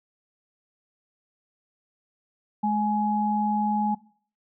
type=tone pair together; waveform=sine; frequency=211.2 / 839 Hz; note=G#3 / G#5; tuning=+29 / +17 cents; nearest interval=2 octaves; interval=2388 cents; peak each=-24 dBFS; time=2.63-3.95 s; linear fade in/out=10 ms; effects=noise-tail reverb RT60 0.5 s tail -21 dB re dry